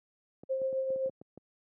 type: clicks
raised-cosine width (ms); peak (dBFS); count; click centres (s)
2; -33; 9; 0.435 / 0.617 / 0.728 / 0.904 / 0.96 / 1.06 / 1.095 / 1.215 / 1.376
type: tone with tremolo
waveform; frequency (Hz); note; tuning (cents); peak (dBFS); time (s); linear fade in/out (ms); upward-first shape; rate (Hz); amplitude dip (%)
sine; 529; C5; +19; -27; 0.49-1.1; 20; triangle; 7.6; 45
effects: high-pass 150 Hz 12 dB/octave